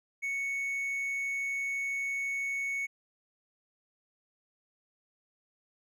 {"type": "tone", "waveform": "triangle", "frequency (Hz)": 2217, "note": "C#7", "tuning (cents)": 0, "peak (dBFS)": -29, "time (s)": [0.22, 2.87], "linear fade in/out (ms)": 20, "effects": []}